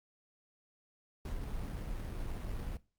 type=noise with sample-and-hold; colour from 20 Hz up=brown; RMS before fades=-39 dBFS; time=1.25-2.77 s; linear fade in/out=2 ms; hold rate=4900 Hz; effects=noise-tail reverb RT60 0.3 s tail -19 dB re dry + Opus 48 kbps